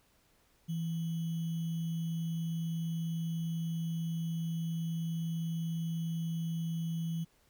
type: tone with sample-and-hold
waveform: sine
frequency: 164.81 Hz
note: E3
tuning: in tune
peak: -32 dBFS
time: 0.68-7.25 s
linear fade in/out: 20 ms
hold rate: 3150 Hz
effects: pink hiss -69 dBFS RMS until 7.49 s